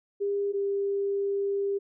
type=tone pair in turn; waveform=sine; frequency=402.4 / 398.5 Hz; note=G4 / G4; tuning=+45 / +28 cents; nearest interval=unison; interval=17 cents; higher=first; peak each=-25 dBFS; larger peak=neither; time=0.2-0.53 / 0.53-1.79 s; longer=second; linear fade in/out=20 ms; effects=none